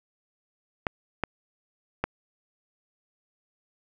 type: clicks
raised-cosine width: 0.5 ms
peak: -10 dBFS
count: 3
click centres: 0.868 / 1.237 / 2.04 s
effects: none